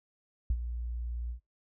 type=tone with ADSR envelope; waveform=sine; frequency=59.2 Hz; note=A#1; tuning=27 cents sharp; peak=-23 dBFS; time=0.5-1.4 s; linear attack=3 ms; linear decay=56 ms; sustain=-10 dB; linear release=100 ms; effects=noise-tail reverb RT60 0.2 s tail -26 dB re dry